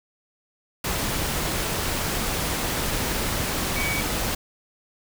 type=tone in noise; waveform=sine; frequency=2264 Hz; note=C#7; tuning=36 cents sharp; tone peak=-27 dBFS; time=3.76-4.01 s; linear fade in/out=5 ms; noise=pink; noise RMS=-26 dBFS; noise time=0.84-4.35 s; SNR=-4 dB; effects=none